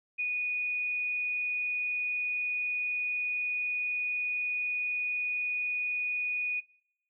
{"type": "tone", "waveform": "sine", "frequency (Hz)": 2469, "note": "D#7", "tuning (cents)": -14, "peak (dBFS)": -28, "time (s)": [0.18, 6.61], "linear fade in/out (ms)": 20, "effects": ["noise-tail reverb RT60 0.8 s tail -23 dB re dry"]}